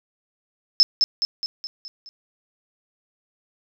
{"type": "tone with echo", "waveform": "sine", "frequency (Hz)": 5250, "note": "E8", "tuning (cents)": -8, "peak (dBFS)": -9, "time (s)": [0.8, 0.83], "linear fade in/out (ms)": 0, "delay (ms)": 210, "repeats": 6, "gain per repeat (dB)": -5, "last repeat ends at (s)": 2.09, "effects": []}